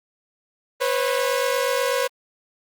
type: tone pair together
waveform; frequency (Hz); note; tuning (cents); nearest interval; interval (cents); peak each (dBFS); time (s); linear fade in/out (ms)
sawtooth; 494.8 / 543; B4 / C#5; +3 / -36; major second; 161; -19; 0.8-2.08; 20
effects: Opus 24 kbps

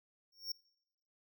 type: tone with exponential growth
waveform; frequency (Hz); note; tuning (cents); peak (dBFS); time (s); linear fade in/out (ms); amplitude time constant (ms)
square; 5500; F8; -27; -35; 0.32-0.52; 5; 43
effects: noise-tail reverb RT60 0.9 s tail -26 dB re dry

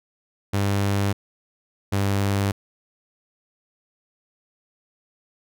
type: tone pair in turn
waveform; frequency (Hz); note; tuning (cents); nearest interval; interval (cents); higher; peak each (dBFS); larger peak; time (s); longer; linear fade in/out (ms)
sawtooth; 100 / 99.42; G2 / G2; +35 / +25; unison; 10; first; -16; neither; 0.53-1.13 / 1.92-2.52; neither; 10
effects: none

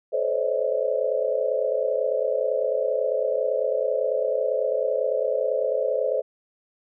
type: tone cluster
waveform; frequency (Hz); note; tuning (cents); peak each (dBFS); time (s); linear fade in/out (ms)
sine; 431.7 / 516 / 546 / 584 / 639; A4 / C5 / C#5 / D5 / D#5; -33 / -24 / -26 / -10 / +46; -29 / -25 / -28 / -29 / -29; 0.12-6.22; 20
effects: none

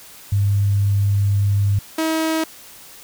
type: tone pair in turn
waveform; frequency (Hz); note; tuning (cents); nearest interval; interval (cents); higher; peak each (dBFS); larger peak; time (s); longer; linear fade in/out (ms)
sine / sawtooth; 100.5 / 319.9; G2 / D#4; +44 / +48; octave + minor sixth; 2004; second; -14; neither; 0.32-1.79 / 1.98-2.44; first; 5
effects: white hiss -42 dBFS RMS until 3.03 s

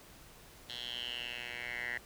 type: tone with band-pass filter sweep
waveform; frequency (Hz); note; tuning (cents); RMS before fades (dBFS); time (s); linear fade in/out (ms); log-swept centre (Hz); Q
10% pulse; 121; B2; -35; -41; 0.69-1.98; 5; 3600 to 1900; 7.7
effects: pink hiss -56 dBFS RMS until 2.05 s

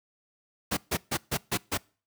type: noise bursts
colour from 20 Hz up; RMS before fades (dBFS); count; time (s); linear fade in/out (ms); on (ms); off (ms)
pink; -27; 6; 0.71-1.776; 10; 61; 140
effects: noise-tail reverb RT60 0.4 s tail -25 dB re dry + high-pass 80 Hz 12 dB/octave

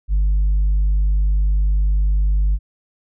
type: tone with tanh clipping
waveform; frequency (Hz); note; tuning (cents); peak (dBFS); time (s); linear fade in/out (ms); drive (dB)
sine; 50; G1; +35; -14; 0.08-2.59; 50; 1
effects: none

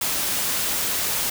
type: noise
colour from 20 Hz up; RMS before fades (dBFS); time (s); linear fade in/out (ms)
white; -24; 0.01-1.3; 5
effects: none

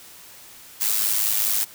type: noise with amplitude modulation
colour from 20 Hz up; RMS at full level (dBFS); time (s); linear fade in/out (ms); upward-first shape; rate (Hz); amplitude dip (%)
blue; -19; 0.8-1.65; 20; sine; 105; 65
effects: white hiss -45 dBFS RMS until 1.74 s

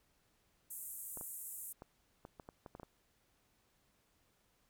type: band-pass noise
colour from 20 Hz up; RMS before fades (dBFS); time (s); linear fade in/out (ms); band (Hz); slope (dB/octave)
white; -47; 0.7-1.73; 10; 7700 to 15000; 48
type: clicks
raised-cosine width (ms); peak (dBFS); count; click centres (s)
1; -35; 10; 1.173 / 1.211 / 1.821 / 2.251 / 2.398 / 2.489 / 2.662 / 2.751 / 2.798 / 2.832
effects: pink hiss -75 dBFS RMS until 4.69 s

